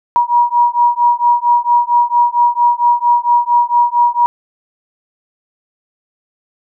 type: beating tone pair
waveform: sine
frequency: 956 / 960.4 Hz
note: A#5 / B5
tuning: +43 / -49 cents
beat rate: 4.4 Hz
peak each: -12 dBFS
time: 0.16-4.26 s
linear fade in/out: 0 ms
effects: none